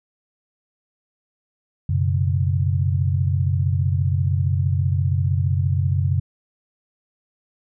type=chord; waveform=sine; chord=F# suspended fourth; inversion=none; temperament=equal; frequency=92.5 / 123.47 / 138.59 Hz; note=F#2 / B2 / C#3; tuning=0 / 0 / 0 cents; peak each=-19 / -25 / -22 dBFS; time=1.89-6.2 s; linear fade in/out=5 ms; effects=none